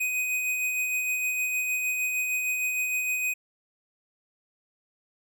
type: tone with tremolo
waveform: square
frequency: 2500 Hz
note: D#7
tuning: 8 cents sharp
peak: -25 dBFS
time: 0-3.34 s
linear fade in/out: 10 ms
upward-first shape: sine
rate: 6.5 Hz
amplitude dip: 30%
effects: none